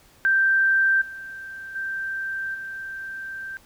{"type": "tone with level steps", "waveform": "sine", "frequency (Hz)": 1568, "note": "G6", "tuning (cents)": 0, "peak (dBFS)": [-16, -34, -26, -31], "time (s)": [0.25, 3.57], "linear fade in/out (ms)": 0, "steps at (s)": [1.01, 1.75, 2.54], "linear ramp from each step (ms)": 10, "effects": ["pink hiss -55 dBFS RMS until 3.65 s"]}